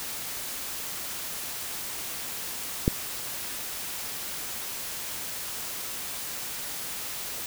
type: click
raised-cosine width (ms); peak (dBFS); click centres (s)
3; -7; 2.879
effects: white hiss -35 dBFS RMS until 7.46 s